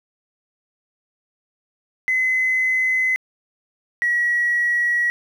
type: tone pair in turn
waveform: triangle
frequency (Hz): 2036 / 1918.6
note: C7 / A#6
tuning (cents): -48 / +49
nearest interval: minor second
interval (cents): 103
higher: first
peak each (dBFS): -13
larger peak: neither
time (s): 2.08-3.16 / 4.02-5.1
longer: neither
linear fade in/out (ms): 0
effects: tanh soft clip ceiling -14 dBFS + 9-bit